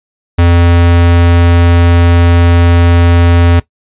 square tone, 86 Hz, F2, 26 cents flat, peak -5 dBFS, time 0.38-3.6 s, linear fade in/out 10 ms, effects noise-tail reverb RT60 0.1 s tail -17 dB re dry + resampled to 8000 Hz

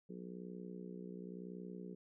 harmonic tone, 60.9 Hz, B1, 24 cents flat, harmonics 3 / 4 / 5 / 6 / 7 / 8, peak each -48 / -55 / -57 / -55 / -53 / -61 dBFS, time 0.09-1.95 s, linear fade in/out 10 ms, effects none

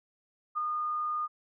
sine tone with ADSR envelope, 1222 Hz, D#6, 32 cents flat, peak -26 dBFS, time 0.55-1.28 s, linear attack 29 ms, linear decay 4 ms, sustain -3 dB, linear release 33 ms, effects none

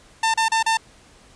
sawtooth tone bursts, 897 Hz, A5, 33 cents sharp, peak -13 dBFS, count 4, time 0.23-0.772 s, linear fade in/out 5 ms, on 110 ms, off 34 ms, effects pink hiss -51 dBFS RMS until 1.35 s + resampled to 22050 Hz

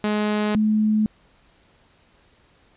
sawtooth / sine tone pair in turn, 210.5 / 214.7 Hz, G#3 / A3, +24 / -42 cents, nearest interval unison, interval 34 cents, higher second, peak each -16 dBFS, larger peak neither, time 0.04-0.55 / 0.55-1.06 s, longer neither, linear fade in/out 0 ms, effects pink hiss -58 dBFS RMS until 2.76 s + resampled to 8000 Hz

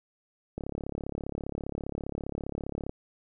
click train, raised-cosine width 2 ms, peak -21 dBFS, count 82, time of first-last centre 0.58-2.894 s, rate 35 Hz, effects none

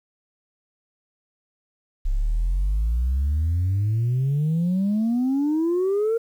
sine exponential sweep, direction up, 32.7 to 466.2 Hz, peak -17 dBFS, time 2.05-6.18 s, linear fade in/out 10 ms, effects tanh soft clip ceiling -17 dBFS + 9-bit

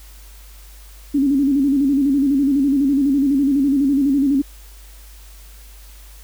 sine tone with vibrato, 277.2 Hz, C#4, in tune, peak -13 dBFS, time 1.14-4.42 s, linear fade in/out 10 ms, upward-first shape square, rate 12 Hz, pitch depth 68 cents each way, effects added 50 Hz sine -39 dBFS peak until 6.23 s + white hiss -47 dBFS RMS until 6.23 s

